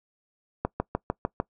click train, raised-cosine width 1 ms, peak -11 dBFS, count 6, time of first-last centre 0.65-1.401 s, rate 6.66 Hz, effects noise-tail reverb RT60 0.1 s tail -22 dB re dry

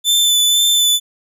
sawtooth tone with vibrato, 3520 Hz, A7, in tune, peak -8 dBFS, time 0.04-1 s, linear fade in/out 50 ms, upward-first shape sine, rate 2 Hz, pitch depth 17 cents each way, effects none

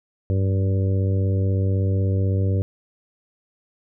harmonic tone with a mistuned harmonic, 96.1 Hz, G2, 34 cents flat, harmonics 1 / 2 / 3 / 4 / 5 / 6, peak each -18 / -30 / -32 / -33 / -32 / -37 dBFS, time 0.3-2.62 s, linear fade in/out 0 ms, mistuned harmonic 1, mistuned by +27 cents, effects none

